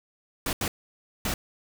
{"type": "noise bursts at uneven times", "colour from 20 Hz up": "pink", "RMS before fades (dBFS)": -28, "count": 3, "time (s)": [[0.46, 0.53], [0.61, 0.68], [1.25, 1.34]], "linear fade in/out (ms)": 2, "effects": []}